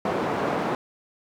white band-pass noise, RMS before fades -26 dBFS, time 0.05-0.75 s, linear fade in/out 2 ms, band 180 to 770 Hz, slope 12 dB/octave, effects none

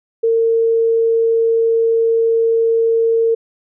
sine tone, 455.8 Hz, A#4, 39 cents flat, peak -11 dBFS, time 0.23-3.35 s, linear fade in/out 10 ms, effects none

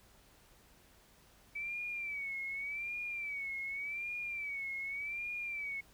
sine tone with vibrato, 2293 Hz, D7, 42 cents flat, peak -37 dBFS, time 1.55-5.81 s, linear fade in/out 10 ms, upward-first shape sine, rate 0.86 Hz, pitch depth 100 cents each way, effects added 50 Hz sine -69 dBFS peak until 5.93 s + pink hiss -64 dBFS RMS until 5.93 s

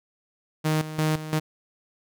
sawtooth tone with tremolo, 155.56 Hz, D#3, in tune, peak -17 dBFS, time 0.64-1.4 s, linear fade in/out 20 ms, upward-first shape square, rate 2.9 Hz, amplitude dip 75%, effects none

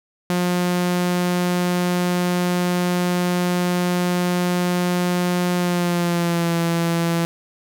sawtooth tone with pitch glide, 178 to 168.5 Hz, F3 to E3, +33 to +38 cents, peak -14 dBFS, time 0.3-7.25 s, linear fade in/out 0 ms, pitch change -95 cents, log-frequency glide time 5.55-6.55 s, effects none

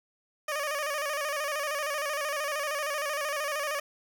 15% pulse tone with vibrato, 587.3 Hz, D5, in tune, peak -23 dBFS, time 0.48-3.8 s, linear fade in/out 5 ms, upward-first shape square, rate 13 Hz, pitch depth 70 cents each way, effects 9-bit

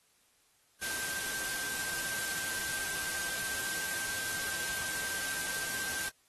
sine tone in noise, 1568 Hz, G6, in tune, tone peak -39 dBFS, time 0.81-6.1 s, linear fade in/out 20 ms, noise white, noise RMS -37 dBFS, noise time 0.81-6.1 s, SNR -5 dB, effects white hiss -69 dBFS RMS until 6.28 s + AAC 32 kbps

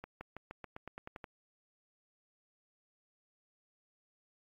accelerating click train, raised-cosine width 0.5 ms, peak -29 dBFS, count 11, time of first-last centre 0.04-1.242 s, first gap 170 ms, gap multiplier 0.92, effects AAC 32 kbps

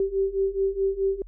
sine beating tone pair, 386.4 / 391.1 Hz, G4 / G4, -25 / -4 cents, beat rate 4.7 Hz, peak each -26 / -24 dBFS, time 0-1.22 s, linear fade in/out 2 ms, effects added 42 Hz sine -41 dBFS peak until 1.27 s

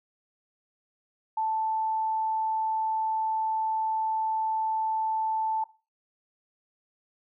sine tone, 880 Hz, A5, in tune, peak -25 dBFS, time 1.37-5.64 s, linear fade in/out 5 ms, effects noise-tail reverb RT60 0.3 s tail -17 dB re dry

